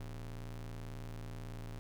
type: ring-modulated tone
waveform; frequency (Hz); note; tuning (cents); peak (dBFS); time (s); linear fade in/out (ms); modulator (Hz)
square; 69.3; C#2; 0; -40; 0-1.79; 0; 40.2
effects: none